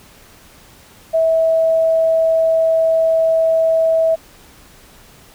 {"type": "tone", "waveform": "sine", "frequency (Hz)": 650, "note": "E5", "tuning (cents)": -24, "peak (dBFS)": -11, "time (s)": [1.13, 4.16], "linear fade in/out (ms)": 20, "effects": ["pink hiss -45 dBFS RMS until 5.34 s"]}